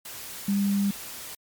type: tone in noise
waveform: sine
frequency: 200 Hz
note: G3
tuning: 35 cents sharp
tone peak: -21 dBFS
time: 0.48-0.91 s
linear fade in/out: 5 ms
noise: white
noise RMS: -39 dBFS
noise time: 0.05-1.35 s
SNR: +15 dB
effects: MP3 96 kbps